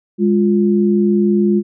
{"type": "tone pair together", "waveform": "sine", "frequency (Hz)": [205.1, 350.9], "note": ["G#3", "F4"], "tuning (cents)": [-21, 8], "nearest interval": "major sixth", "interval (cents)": 929, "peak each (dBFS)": [-12, -15], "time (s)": [0.18, 1.63], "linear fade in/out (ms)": 50, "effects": []}